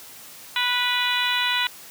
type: harmonic tone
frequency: 491.7 Hz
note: B4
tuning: 8 cents flat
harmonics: 2 / 3 / 4 / 5 / 6 / 7 / 8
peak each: -28 / -28 / -28 / -28 / -28 / -28 / -28 dBFS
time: 0.56-1.67 s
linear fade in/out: 2 ms
effects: white hiss -43 dBFS RMS until 1.9 s + high-pass 80 Hz 12 dB/octave